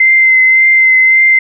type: tone with vibrato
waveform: sine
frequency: 2071 Hz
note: C7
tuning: 18 cents flat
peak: -4 dBFS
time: 0-1.39 s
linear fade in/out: 5 ms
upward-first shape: triangle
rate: 1.8 Hz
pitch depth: 20 cents each way
effects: none